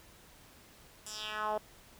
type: tone with band-pass filter sweep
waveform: 10% pulse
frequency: 213.7 Hz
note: G#3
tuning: 50 cents sharp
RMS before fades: -37 dBFS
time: 1.06-1.58 s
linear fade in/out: 5 ms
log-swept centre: 8400 to 580 Hz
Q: 2.6
effects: pink hiss -58 dBFS RMS until 1.99 s